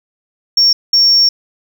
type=tone bursts at uneven times; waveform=sine; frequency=5500 Hz; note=F8; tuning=27 cents flat; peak=-5 dBFS; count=2; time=0.57-0.73 / 0.93-1.29 s; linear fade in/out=5 ms; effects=tanh soft clip ceiling -3 dBFS + 7-bit